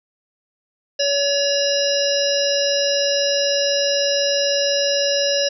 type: harmonic tone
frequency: 566 Hz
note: C#5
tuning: 36 cents sharp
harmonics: 1 / 3 / 5 / 7 / 9 / 10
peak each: -19 / -29 / -26 / -28 / -22 / -27 dBFS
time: 0.99-5.49 s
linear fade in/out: 10 ms
effects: none